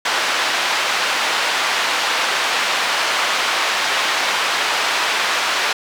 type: band-pass noise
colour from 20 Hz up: pink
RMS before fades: -19 dBFS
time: 0.05-5.73 s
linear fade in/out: 5 ms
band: 900 to 4400 Hz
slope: 12 dB/octave
effects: none